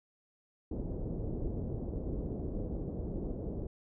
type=low-pass noise; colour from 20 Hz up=pink; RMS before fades=-37 dBFS; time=0.71-3.67 s; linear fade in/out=5 ms; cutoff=500 Hz; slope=24 dB/octave; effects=none